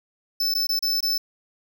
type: tone with dropouts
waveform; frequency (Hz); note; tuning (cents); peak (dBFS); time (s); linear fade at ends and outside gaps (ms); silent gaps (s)
square; 5274; E8; 0; -21; 0.4-1.18; 5; 0.541-0.549 / 0.67-0.69 / 0.792-0.825 / 1.006-1.027
effects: none